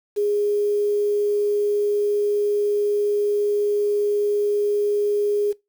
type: tone with quantisation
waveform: sine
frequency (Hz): 412.7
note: G#4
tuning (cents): -11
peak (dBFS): -18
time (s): 0.16-5.53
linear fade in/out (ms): 20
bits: 7
effects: noise-tail reverb RT60 0.2 s tail -21 dB re dry